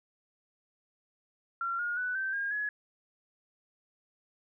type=tone with pitch steps; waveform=sine; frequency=1371 / 1429.2 / 1489.9 / 1553.2 / 1619.1 / 1687.9 Hz; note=F6 / F6 / F#6 / G6 / G#6 / G#6; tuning=-32 / +40 / +12 / -16 / -44 / +28 cents; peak=-30 dBFS; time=1.61-2.69 s; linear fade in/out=2 ms; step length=180 ms; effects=none